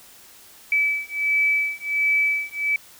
sine beating tone pair, 2300 / 2301.4 Hz, D7 / D7, -37 / -36 cents, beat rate 1.4 Hz, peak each -22 dBFS, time 0.72-2.76 s, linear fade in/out 2 ms, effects white hiss -48 dBFS RMS until 2.99 s

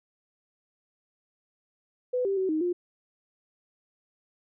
sine tone with pitch steps, 499.5 / 392.2 / 377.9 / 312.3 / 353.8 Hz, B4 / G4 / F#4 / D#4 / F4, +20 / +1 / +37 / +7 / +23 cents, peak -24 dBFS, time 2.13-2.73 s, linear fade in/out 10 ms, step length 120 ms, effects none

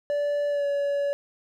triangle tone with pitch glide, 580 to 568.1 Hz, D5 to C#5, -22 to +42 cents, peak -21 dBFS, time 0.1-1.13 s, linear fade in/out 0 ms, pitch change -36 cents, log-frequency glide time 0.49-0.66 s, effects none

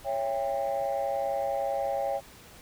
sine chord, C# diminished, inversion none, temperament just, 554.4 / 665.2 / 798.3 Hz, C#5 / E5 / G5, 0 / +16 / +31 cents, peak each -29 / -32 / -30 dBFS, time 0.04-2.21 s, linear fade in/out 50 ms, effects tanh soft clip ceiling -21 dBFS + pink hiss -51 dBFS RMS until 2.61 s

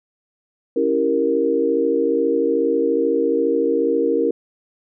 sine chord, C# diminished seventh, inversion none, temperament equal, 277.2 / 329.6 / 392 / 466.2 Hz, C#4 / E4 / G4 / Bb4, 0 / 0 / 0 / 0 cents, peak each -23 / -22 / -24 / -18 dBFS, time 0.76-4.31 s, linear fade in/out 5 ms, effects none

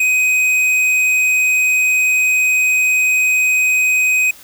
sine tone with tanh clipping, 2511 Hz, D#7, 15 cents sharp, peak -13 dBFS, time 0-4.31 s, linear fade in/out 5 ms, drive 11 dB, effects white hiss -41 dBFS RMS until 4.43 s

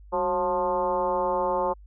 sine tone with frequency modulation, 714 Hz, F5, 38 cents sharp, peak -22 dBFS, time 0.12-1.74 s, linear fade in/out 20 ms, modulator 172 Hz, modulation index 2, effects added 50 Hz sine -45 dBFS peak until 1.86 s

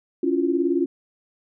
sine tone cluster, 277.8 / 336.6 / 355.1 Hz, C#4 / E4 / F4, +4 / +36 / +29 cents, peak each -23 dBFS, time 0.23-0.86 s, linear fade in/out 5 ms, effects none

